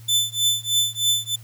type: tone with tremolo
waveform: sawtooth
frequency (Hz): 3520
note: A7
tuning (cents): 0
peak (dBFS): -12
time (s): 0.08-1.36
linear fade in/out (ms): 10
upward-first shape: triangle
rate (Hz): 3.2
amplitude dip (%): 100
effects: added 114 Hz sine -40 dBFS peak until 1.43 s + white hiss -52 dBFS RMS until 1.43 s